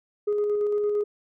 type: tone with tremolo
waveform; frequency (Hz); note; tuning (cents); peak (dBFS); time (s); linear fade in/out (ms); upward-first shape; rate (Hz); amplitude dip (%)
sine; 415.3; G#4; 0; -19; 0.27-1.04; 10; square; 8.8; 25
effects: tanh soft clip ceiling -19 dBFS